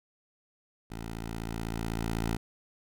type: tone with level ramp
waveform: 10% pulse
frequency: 56 Hz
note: A1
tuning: 31 cents sharp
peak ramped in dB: -30 to -20 dBFS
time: 0.9-2.37 s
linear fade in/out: 10 ms
effects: none